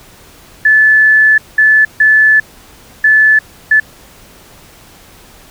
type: tone bursts at uneven times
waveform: sine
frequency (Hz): 1737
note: A6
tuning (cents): -23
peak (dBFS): -4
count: 5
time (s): 0.65-1.38 / 1.58-1.85 / 2-2.4 / 3.04-3.39 / 3.71-3.8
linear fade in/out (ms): 5
effects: pink hiss -40 dBFS RMS until 5.5 s